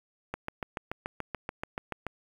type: click train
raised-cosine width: 0.5 ms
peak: -18 dBFS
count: 13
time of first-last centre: 0.34-2.067 s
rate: 6.95 Hz
effects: 8-bit